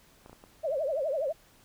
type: clicks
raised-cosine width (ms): 1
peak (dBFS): -35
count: 4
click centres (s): 0.261 / 0.296 / 0.33 / 0.439
type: tone with vibrato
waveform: sine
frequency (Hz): 586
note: D5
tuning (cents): -4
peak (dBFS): -27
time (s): 0.63-1.33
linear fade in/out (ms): 20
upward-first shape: triangle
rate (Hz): 12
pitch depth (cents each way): 240
effects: pink hiss -60 dBFS RMS until 1.64 s